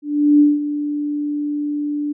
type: tone with ADSR envelope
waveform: sine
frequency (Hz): 293.7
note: D4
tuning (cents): 0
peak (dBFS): -7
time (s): 0.02-2.13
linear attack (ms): 380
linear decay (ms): 190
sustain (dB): -12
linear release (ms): 14
effects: none